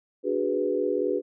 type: chord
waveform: sine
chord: G# half-diminished seventh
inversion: second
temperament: equal with one note detuned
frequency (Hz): 293.7 / 371.1 / 415.3 / 493.9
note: D4 / F#4 / G#4 / B4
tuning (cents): 0 / +5 / 0 / 0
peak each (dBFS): -31 / -28 / -28 / -28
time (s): 0.23-1.22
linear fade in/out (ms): 50
effects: none

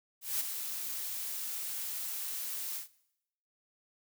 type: noise with ADSR envelope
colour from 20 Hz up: blue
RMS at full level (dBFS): -31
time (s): 0.21-2.88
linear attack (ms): 190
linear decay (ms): 17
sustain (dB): -7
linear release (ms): 120
effects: noise-tail reverb RT60 0.8 s tail -20 dB re dry

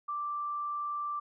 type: tone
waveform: sine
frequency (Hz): 1174.7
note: D6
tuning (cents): 0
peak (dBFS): -32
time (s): 0.08-1.2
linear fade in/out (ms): 10
effects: none

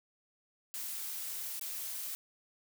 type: noise with dropouts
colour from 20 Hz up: blue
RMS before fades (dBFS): -40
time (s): 0.74-2.15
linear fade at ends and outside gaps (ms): 0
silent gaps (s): 1.595-1.612
effects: none

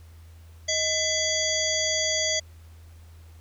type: harmonic tone with a mistuned harmonic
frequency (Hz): 671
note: E5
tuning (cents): +31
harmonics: 1 / 3 / 5 / 7 / 9 / 10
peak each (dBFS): -30 / -30 / -30 / -30 / -30 / -30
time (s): 0.68-2.4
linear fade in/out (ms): 10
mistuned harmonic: 1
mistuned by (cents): -120
effects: added 82 Hz sine -45 dBFS peak until 3.4 s + pink hiss -59 dBFS RMS until 3.4 s

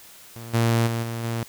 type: tone with level steps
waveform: sawtooth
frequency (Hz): 115.7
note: A#2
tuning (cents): -13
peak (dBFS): -32 / -14 / -20 / -24 / -21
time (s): 0.36-1.43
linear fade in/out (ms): 0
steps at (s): 0.53 / 0.86 / 1.02 / 1.23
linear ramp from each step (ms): 20
effects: white hiss -47 dBFS RMS until 1.48 s

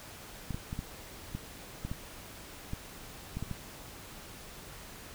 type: clicks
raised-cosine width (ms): 5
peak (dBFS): -23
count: 11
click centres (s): 0.507 / 0.545 / 0.729 / 0.791 / 1.35 / 1.85 / 1.915 / 2.734 / 3.37 / 3.426 / 3.513
effects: pink hiss -48 dBFS RMS until 5.14 s

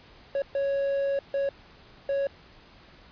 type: tone bursts at uneven times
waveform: triangle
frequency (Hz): 554.4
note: C#5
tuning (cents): 0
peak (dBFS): -22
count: 4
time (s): 0.35-0.42 / 0.55-1.19 / 1.34-1.49 / 2.09-2.27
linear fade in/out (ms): 2
effects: pink hiss -53 dBFS RMS until 3.11 s + resampled to 11025 Hz

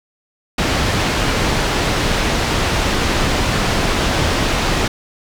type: low-pass noise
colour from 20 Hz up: pink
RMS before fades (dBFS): -17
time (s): 0.58-4.88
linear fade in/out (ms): 5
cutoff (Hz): 5200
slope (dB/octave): 12
effects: none

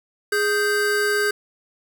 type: tone pair together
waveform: square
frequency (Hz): 414.7 / 1568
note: G#4 / G6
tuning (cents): -3 / 0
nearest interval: octave + major seventh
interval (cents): 2303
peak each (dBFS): -22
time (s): 0.32-1.31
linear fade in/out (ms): 5
effects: none

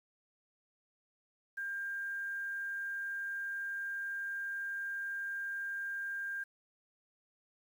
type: tone with quantisation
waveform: sine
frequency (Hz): 1598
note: G6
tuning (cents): +33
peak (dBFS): -36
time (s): 1.57-6.44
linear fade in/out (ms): 10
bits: 10
effects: none

